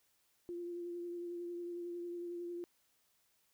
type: tone with vibrato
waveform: sine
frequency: 347.5 Hz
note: F4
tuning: 9 cents flat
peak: -40 dBFS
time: 0.49-2.64 s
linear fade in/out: 0 ms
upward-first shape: triangle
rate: 11 Hz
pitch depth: 23 cents each way
effects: white hiss -75 dBFS RMS until 3.53 s